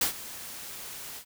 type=noise with ADSR envelope; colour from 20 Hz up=white; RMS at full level=-24 dBFS; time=0.01-1.25 s; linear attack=4 ms; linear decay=110 ms; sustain=-17 dB; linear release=76 ms; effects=none